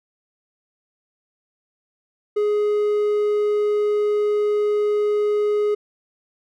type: tone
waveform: triangle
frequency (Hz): 417.5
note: G#4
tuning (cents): +9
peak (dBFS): -15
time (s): 2.36-5.75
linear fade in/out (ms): 10
effects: none